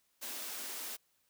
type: high-pass noise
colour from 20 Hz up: white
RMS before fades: -42 dBFS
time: 0.21-0.97 s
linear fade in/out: 20 ms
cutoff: 210 Hz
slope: 96 dB/octave
effects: white hiss -75 dBFS RMS until 1.29 s